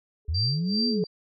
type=tone with exponential growth; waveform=sine; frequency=425.8 Hz; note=G#4; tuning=43 cents sharp; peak=-24 dBFS; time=0.25-1.04 s; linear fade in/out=1 ms; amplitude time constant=170 ms
type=linear two-way sweep; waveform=sine; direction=up then down; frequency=69.3 to 246.9 to 167.4 Hz; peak=-24 dBFS; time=0.28-1.04 s; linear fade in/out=10 ms; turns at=0.88 s
type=tone with tremolo; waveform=sine; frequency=4699 Hz; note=D8; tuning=in tune; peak=-24 dBFS; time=0.34-1.07 s; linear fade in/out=10 ms; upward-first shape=sine; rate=2.6 Hz; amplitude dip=95%
effects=none